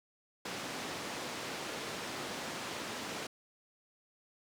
pink band-pass noise, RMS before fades -41 dBFS, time 0.45-3.27 s, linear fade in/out 5 ms, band 220 to 6600 Hz, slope 12 dB/octave, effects none

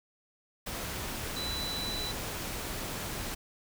sine tone in noise, 3973 Hz, B7, 10 cents sharp, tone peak -35 dBFS, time 1.36-2.12 s, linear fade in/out 10 ms, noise pink, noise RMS -37 dBFS, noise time 0.66-3.35 s, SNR -1 dB, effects none

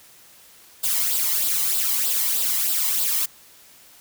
blue noise with flanger, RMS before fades -22 dBFS, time 0.83-3.26 s, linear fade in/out 10 ms, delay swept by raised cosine 0.23 to 1.01 ms, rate 3.2 Hz, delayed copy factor +0.6, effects white hiss -50 dBFS RMS until 4 s

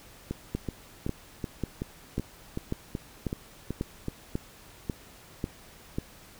two click trains, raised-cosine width 3 ms, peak -16 / -18 dBFS, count 11 / 11, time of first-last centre 0.55-5.985 / 0.31-4.084 s, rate 1.84 / 2.65 Hz, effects pink hiss -52 dBFS RMS until 6.39 s

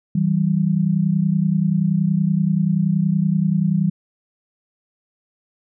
sine tone pair together, 161.37 / 191.9 Hz, E3 / G3, -37 / -37 cents, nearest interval minor third, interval 300 cents, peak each -18 dBFS, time 0.15-3.9 s, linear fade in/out 5 ms, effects none

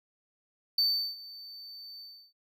triangle tone with ADSR envelope, 4553 Hz, C#8, 45 cents sharp, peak -21 dBFS, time 0.78-2.33 s, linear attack 4 ms, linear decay 370 ms, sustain -21 dB, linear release 330 ms, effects none

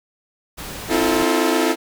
pink noise, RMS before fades -32 dBFS, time 0.57-1.25 s, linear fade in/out 20 ms
sawtooth chord, F major seventh, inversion second, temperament equal with one note detuned, 261.6 / 321.4 / 349.2 / 440 Hz, C4 / E4 / F4 / A4, 0 / -44 / 0 / 0 cents, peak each -19 / -16 / -18 / -18 dBFS, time 0.88-1.76 s, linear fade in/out 50 ms
effects none

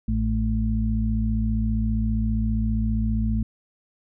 harmonic tone, 55 Hz, A1, in tune, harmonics 1 / 2 / 4, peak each -23 / -27 / -25 dBFS, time 0.08-3.43 s, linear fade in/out 5 ms, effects none

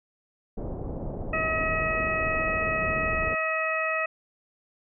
pink low-pass noise, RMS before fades -33 dBFS, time 0.57-3.35 s, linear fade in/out 10 ms, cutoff 690 Hz, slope 24 dB/octave
harmonic tone, 638 Hz, D#5, 43 cents sharp, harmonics 1 / 2 / 3 / 4, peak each -30 / -30 / -30 / -30 dBFS, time 1.33-4.06 s, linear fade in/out 5 ms
effects none

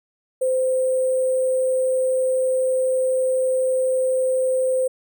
sine tone with sample-and-hold, 516 Hz, C5, 24 cents flat, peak -17 dBFS, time 0.41-4.88 s, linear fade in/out 10 ms, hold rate 8820 Hz, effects none

